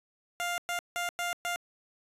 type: tone bursts at uneven times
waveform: 15% pulse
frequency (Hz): 700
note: F5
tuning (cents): +4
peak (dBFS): -24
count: 5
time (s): 0.4-0.58 / 0.69-0.79 / 0.96-1.09 / 1.19-1.33 / 1.45-1.56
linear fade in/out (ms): 0
effects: resampled to 32000 Hz